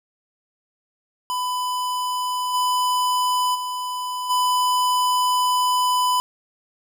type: tone with level steps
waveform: square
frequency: 999 Hz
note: B5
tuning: 20 cents sharp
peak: -23 / -19 / -26 / -18 dBFS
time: 1.3-6.2 s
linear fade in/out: 0 ms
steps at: 2.53 / 3.54 / 4.29 s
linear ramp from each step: 20 ms
effects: none